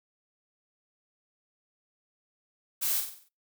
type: noise with echo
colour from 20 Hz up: blue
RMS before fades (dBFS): -29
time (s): 2.81-3.01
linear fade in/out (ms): 20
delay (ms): 47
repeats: 6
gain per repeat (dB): -6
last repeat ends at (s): 3.292
effects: noise-tail reverb RT60 0.3 s tail -26 dB re dry